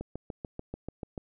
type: click train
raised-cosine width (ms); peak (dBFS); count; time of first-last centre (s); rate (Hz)
2; -23; 9; 0.01-1.178; 6.85
effects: none